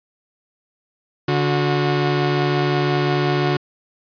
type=tone pair together; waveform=sawtooth; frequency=144.3 / 363.6 Hz; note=D3 / F#4; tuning=-30 / -30 cents; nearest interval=octave + major third; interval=1600 cents; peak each=-15 / -16 dBFS; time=1.28-3.57 s; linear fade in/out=5 ms; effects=resampled to 11025 Hz